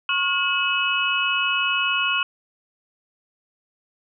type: tone cluster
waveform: sine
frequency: 1093 / 1422 / 2567 / 2942 Hz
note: C#6 / F6 / E7 / F#7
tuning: -25 / +31 / -47 / -11 cents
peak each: -26 / -26 / -23 / -25 dBFS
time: 0.09-2.23 s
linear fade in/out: 2 ms
effects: none